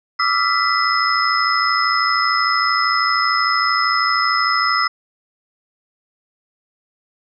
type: tone cluster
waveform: sine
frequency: 1158 / 1283 / 1376 / 1986 / 5160 Hz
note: D6 / E6 / F6 / B6 / E8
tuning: -25 / -47 / -26 / +9 / -38 cents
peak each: -21 dBFS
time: 0.19-4.88 s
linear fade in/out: 10 ms
effects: none

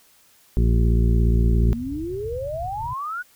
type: harmonic tone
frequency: 57.2 Hz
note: A#1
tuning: 32 cents flat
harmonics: 1 / 2 / 3 / 4 / 6 / 7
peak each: -16 / -22 / -26 / -28 / -32 / -33 dBFS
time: 0.57-1.73 s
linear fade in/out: 0 ms
type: low-pass noise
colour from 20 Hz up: white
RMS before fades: -35 dBFS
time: 1.24-2.94 s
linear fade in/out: 5 ms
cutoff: 140 Hz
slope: 96 dB/octave
type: exponential sweep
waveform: sine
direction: up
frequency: 210 to 1502 Hz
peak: -26 dBFS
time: 1.68-3.23 s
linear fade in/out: 20 ms
effects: white hiss -56 dBFS RMS until 3.35 s

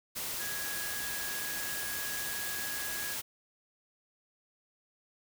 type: tone in noise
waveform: sine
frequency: 1661.2 Hz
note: G#6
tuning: in tune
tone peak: -40 dBFS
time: 0.39-3.15 s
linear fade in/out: 20 ms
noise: white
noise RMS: -37 dBFS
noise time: 0.15-3.22 s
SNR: -6 dB
effects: none

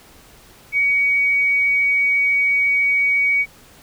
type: tone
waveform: sine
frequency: 2253 Hz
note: C#7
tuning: 28 cents sharp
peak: -14 dBFS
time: 0.72-3.46 s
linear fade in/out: 50 ms
effects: pink hiss -47 dBFS RMS until 3.82 s

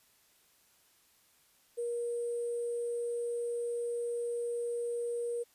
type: tone with sample-and-hold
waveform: sine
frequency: 475.1 Hz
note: A#4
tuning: 33 cents sharp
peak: -32 dBFS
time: 1.77-5.44 s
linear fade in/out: 20 ms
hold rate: 8820 Hz
effects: white hiss -67 dBFS RMS until 5.54 s + resampled to 32000 Hz

